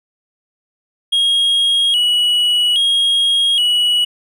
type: tone with vibrato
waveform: triangle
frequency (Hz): 3095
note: G7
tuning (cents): -23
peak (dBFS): -10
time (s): 1.12-4.05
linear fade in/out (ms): 10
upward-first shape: square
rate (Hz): 0.61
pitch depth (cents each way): 95
effects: none